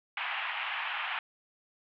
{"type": "band-pass noise", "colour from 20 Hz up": "white", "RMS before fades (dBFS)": -35, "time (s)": [0.17, 1.19], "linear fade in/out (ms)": 2, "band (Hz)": [740, 3000], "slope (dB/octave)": 48, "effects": []}